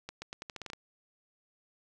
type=accelerating click train; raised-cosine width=0.2 ms; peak=-23 dBFS; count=10; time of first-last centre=0.09-0.733 s; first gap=130 ms; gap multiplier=0.84; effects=none